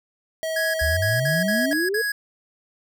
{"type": "tone", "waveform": "square", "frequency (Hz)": 642, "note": "E5", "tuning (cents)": -46, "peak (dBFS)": -25, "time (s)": [0.43, 1.73], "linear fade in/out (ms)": 0}
{"type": "tone bursts", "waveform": "square", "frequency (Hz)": 1664, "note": "G#6", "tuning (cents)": 3, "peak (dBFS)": -23, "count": 7, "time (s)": [0.56, 2.12], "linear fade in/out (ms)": 5, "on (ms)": 180, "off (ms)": 50}
{"type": "exponential sweep", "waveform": "sine", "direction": "up", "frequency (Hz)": [69.3, 466.2], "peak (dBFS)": -22, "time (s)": [0.81, 2.02], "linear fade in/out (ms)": 10}
{"effects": []}